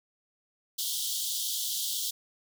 pink high-pass noise, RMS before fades -32 dBFS, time 0.78-2.11 s, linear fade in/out 10 ms, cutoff 3100 Hz, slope 96 dB/octave, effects none

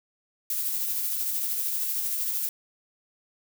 violet noise with tremolo, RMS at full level -27 dBFS, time 0.5-2.49 s, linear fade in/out 2 ms, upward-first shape triangle, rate 13 Hz, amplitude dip 35%, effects none

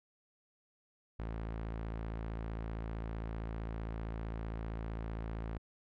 sawtooth tone, 55.4 Hz, A1, 13 cents sharp, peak -34 dBFS, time 1.19-5.58 s, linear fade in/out 5 ms, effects low-pass 2000 Hz 12 dB/octave

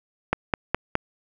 click train, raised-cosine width 0.5 ms, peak -5 dBFS, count 4, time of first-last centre 0.33-0.954 s, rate 4.81 Hz, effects none

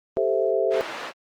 sine chord, A minor seventh, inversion third, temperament equal, 392 / 440 / 523.3 / 659.3 Hz, G4 / A4 / C5 / E5, 0 / 0 / 0 / 0 cents, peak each -25 dBFS, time 0.17-0.81 s, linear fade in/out 0 ms
pink band-pass noise, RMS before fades -34 dBFS, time 0.7-1.13 s, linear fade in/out 50 ms, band 550 to 2900 Hz, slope 12 dB/octave
effects Opus 32 kbps

